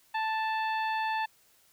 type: harmonic tone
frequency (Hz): 880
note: A5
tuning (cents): 0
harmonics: 1 / 2 / 3 / 4 / 5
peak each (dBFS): -29 / -35 / -39 / -45 / -49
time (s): 0.14-1.26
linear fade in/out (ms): 10
effects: white hiss -64 dBFS RMS until 1.72 s